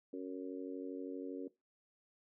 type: harmonic tone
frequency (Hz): 92.6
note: F#2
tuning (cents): +2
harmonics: 3 / 4 / 5 / 6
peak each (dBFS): -43 / -46 / -46 / -54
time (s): 0.13-1.48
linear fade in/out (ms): 5
effects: noise-tail reverb RT60 0.2 s tail -18 dB re dry